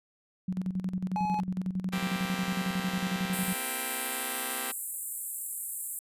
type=tone with tremolo; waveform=sine; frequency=185 Hz; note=F#3; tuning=in tune; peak=-27 dBFS; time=0.48-3.54 s; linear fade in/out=5 ms; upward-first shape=square; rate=11 Hz; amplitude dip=70%
type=tone; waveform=triangle; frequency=845 Hz; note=G#5; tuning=30 cents sharp; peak=-26 dBFS; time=1.16-1.4 s; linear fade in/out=0 ms
type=chord; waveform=5% pulse; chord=C dominant seventh; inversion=third; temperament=just; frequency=235.5 / 261.6 / 327 / 392.4 Hz; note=Bb3 / C4 / E4 / G4; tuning=+18 / 0 / -14 / +2 cents; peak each=-29 / -28 / -34 / -29 dBFS; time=1.92-4.72 s; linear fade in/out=10 ms
type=high-pass noise; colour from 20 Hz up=pink; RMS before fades=-35 dBFS; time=3.33-5.99 s; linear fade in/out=2 ms; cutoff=7700 Hz; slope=96 dB/octave
effects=resampled to 32000 Hz